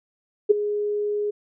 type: tone with ADSR envelope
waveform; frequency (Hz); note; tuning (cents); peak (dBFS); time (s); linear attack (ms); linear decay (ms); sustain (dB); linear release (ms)
sine; 415.3; G#4; 0; -8; 0.49-1.31; 19; 13; -14; 12
effects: none